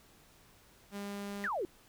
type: tone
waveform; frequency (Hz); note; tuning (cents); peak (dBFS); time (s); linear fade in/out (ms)
sawtooth; 201.6; G3; +49; -35; 0.91-1.49; 50
type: exponential sweep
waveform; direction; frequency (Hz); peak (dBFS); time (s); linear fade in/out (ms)
sine; down; 1943 to 329.6; -32; 1.44-1.65; 0
effects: pink hiss -62 dBFS RMS until 1.88 s